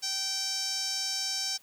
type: tone with band-pass filter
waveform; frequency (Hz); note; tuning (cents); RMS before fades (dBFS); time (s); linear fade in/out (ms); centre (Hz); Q
sawtooth; 776; G5; -18; -32; 0.02-1.58; 20; 5600; 5.2
effects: white hiss -60 dBFS RMS until 1.62 s